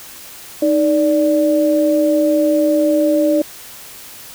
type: tone pair together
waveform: sine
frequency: 309.6 / 584 Hz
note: D#4 / D5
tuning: -9 / -10 cents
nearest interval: major seventh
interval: 1099 cents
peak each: -14 dBFS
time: 0.62-3.42 s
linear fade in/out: 5 ms
effects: white hiss -36 dBFS RMS until 4.34 s